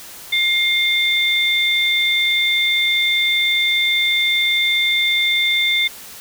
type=tone pair together; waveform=sine; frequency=2120 / 3565 Hz; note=C7 / A7; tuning=+22 / +22 cents; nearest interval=major sixth; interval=900 cents; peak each=-17 dBFS; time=0.32-5.88 s; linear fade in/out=10 ms; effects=white hiss -37 dBFS RMS until 6.2 s